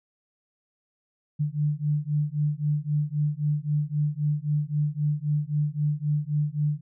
sine beating tone pair, 146.83 / 150.63 Hz, D3 / D3, 0 / +44 cents, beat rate 3.8 Hz, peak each -26 dBFS, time 1.39-6.81 s, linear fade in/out 20 ms, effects none

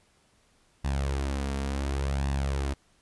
sawtooth tone with flanger, 68.8 Hz, C#2, 12 cents flat, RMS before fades -29 dBFS, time 0.84-2.74 s, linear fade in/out 10 ms, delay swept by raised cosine 1.1 to 4.4 ms, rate 0.69 Hz, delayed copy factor +0.55, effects pink hiss -65 dBFS RMS until 3.01 s + resampled to 24000 Hz

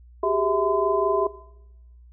sine tone cluster, 382 / 407.1 / 653 / 1020 Hz, G4 / G#4 / E5 / C6, -45 / -35 / -17 / -44 cents, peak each -25 dBFS, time 0.23-1.27 s, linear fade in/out 5 ms, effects noise-tail reverb RT60 0.9 s tail -19 dB re dry + added 60 Hz sine -46 dBFS peak until 2.12 s

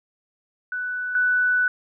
sine tone pair in turn, 1489 / 1489 Hz, F#6 / F#6, +11 / +11 cents, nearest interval unison, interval 0 cents, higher neither, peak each -25 / -17 dBFS, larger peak second, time 0.72-1.15 / 1.15-1.68 s, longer second, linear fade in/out 2 ms, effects none

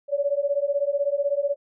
sine beating tone pair, 560 / 576 Hz, C#5 / D5, +18 / -34 cents, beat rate 16 Hz, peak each -24 dBFS, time 0.08-1.56 s, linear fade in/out 50 ms, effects none

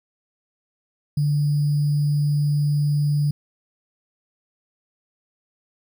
sine tone with sample-and-hold, 146.6 Hz, D3, 3 cents flat, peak -17 dBFS, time 1.17-3.31 s, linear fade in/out 5 ms, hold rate 4900 Hz, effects none

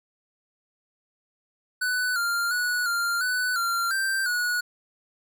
square tone with pitch steps, 1494 / 1395 / 1469 / 1394 / 1494 / 1380 / 1568 / 1460 Hz, F#6 / F6 / F#6 / F6 / F#6 / F6 / G6 / F#6, +16 / -2 / -13 / -4 / +16 / -21 / 0 / -24 cents, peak -24 dBFS, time 1.81-4.61 s, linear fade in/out 10 ms, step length 350 ms, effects none

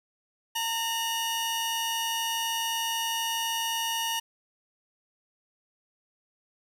sawtooth tone pair together, 913 / 2899 Hz, A#5 / F#7, -36 / -36 cents, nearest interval octave + minor sixth, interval 2000 cents, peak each -27 dBFS, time 0.55-4.2 s, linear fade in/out 10 ms, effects none

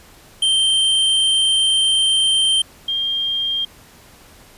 square / sine tone pair in turn, 3136 / 3204 Hz, G7 / G7, 0 / +37 cents, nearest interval unison, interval 37 cents, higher second, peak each -14 / -18 dBFS, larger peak first, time 0.42-2.62 / 2.88-3.65 s, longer first, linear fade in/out 5 ms, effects pink hiss -46 dBFS RMS until 4.57 s + resampled to 32000 Hz

